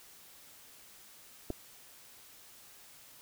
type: clicks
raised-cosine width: 2 ms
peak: -22 / -26 dBFS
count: 2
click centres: 1.503 / 1.506 s
effects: white hiss -56 dBFS RMS until 3.21 s